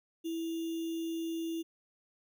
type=tone with sample-and-hold; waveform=sine; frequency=329.6 Hz; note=E4; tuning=in tune; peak=-33 dBFS; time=0.24-1.63 s; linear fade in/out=20 ms; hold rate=3150 Hz; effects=none